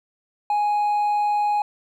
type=tone with hard clipping; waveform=sine; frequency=831 Hz; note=G#5; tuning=1 cent sharp; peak=-19 dBFS; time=0.5-1.62 s; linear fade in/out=2 ms; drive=2 dB; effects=none